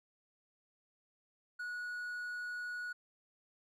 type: tone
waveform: triangle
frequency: 1461 Hz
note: F#6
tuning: 22 cents flat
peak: -37 dBFS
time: 1.59-2.93 s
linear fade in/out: 10 ms
effects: none